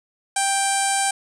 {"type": "tone with low-pass filter", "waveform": "sawtooth", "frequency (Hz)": 786, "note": "G5", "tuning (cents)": 4, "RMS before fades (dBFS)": -21, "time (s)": [0.36, 1.11], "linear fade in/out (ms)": 5, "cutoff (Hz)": 8700, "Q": 7.6, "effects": []}